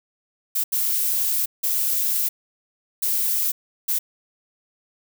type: noise bursts at uneven times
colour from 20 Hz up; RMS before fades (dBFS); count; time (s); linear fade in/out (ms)
violet; -22; 5; 0.55-0.64 / 0.72-1.46 / 1.63-2.29 / 3.02-3.52 / 3.88-3.99; 10
effects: none